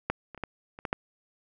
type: clicks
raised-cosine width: 0.5 ms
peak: -11 / -27 / -29 / -17 / -28 / -16 / -11 dBFS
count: 7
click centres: 0.1 / 0.347 / 0.377 / 0.437 / 0.789 / 0.852 / 0.929 s
effects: none